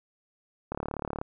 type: click train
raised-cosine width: 1 ms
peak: -18 dBFS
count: 19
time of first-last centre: 0.72-1.215 s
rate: 36.4 Hz
effects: none